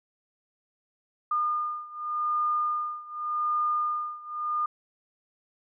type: beating tone pair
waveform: sine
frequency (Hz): 1214 / 1214.86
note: D#6 / D#6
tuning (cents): -43 / -42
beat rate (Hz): 0.86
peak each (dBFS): -28 / -30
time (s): 1.31-4.66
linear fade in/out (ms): 5
effects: none